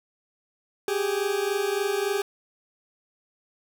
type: tone pair together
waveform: 40% pulse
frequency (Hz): 390 / 413.5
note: G4 / G#4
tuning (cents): -9 / -8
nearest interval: minor second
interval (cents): 101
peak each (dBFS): -26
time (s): 0.88-2.22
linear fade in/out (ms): 2
effects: none